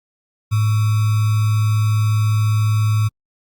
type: tone with sample-and-hold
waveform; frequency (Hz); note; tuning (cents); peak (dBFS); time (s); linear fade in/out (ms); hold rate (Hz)
sine; 107.2; A2; -45; -13; 0.51-3.09; 20; 1225
effects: Opus 48 kbps